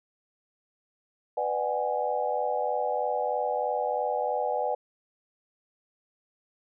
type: chord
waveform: sine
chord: G# half-diminished seventh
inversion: first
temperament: just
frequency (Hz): 498.4 / 598 / 747.5 / 830.6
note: B4 / D5 / F#5 / G#5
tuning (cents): +16 / +31 / +17 / 0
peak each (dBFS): -31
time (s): 1.37-4.75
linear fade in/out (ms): 5
effects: none